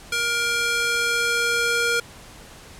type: tone with high-pass filter sweep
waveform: square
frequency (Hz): 471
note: A#4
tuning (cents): +18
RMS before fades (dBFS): -22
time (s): 0.12-2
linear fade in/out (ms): 5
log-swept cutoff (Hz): 1700 to 960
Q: 1
effects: pink hiss -44 dBFS RMS until 2.79 s + low-pass 11000 Hz 12 dB/octave